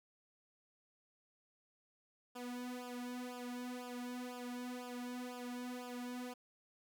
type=tone with flanger; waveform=sawtooth; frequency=246.9 Hz; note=B3; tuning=in tune; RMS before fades=-45 dBFS; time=2.35-6.34 s; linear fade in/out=10 ms; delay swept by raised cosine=0.48 to 2.58 ms; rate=2 Hz; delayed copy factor=-0.95; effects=none